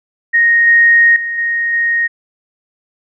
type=tone with level steps; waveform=sine; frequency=1864.7 Hz; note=A#6; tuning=in tune; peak=-7 / -5 / -17 / -13 / -11 dBFS; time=0.33-2.08 s; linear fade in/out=20 ms; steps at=0.67 / 1.16 / 1.38 / 1.73 s; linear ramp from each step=2 ms; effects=none